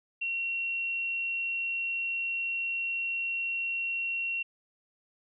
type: tone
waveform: sine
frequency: 2734 Hz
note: F7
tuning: 37 cents flat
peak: -29 dBFS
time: 0.21-4.43 s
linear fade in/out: 10 ms
effects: none